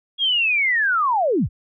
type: linear sweep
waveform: sine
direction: down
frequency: 3322 to 32.06 Hz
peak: -16 dBFS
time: 0.18-1.49 s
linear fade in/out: 50 ms
effects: none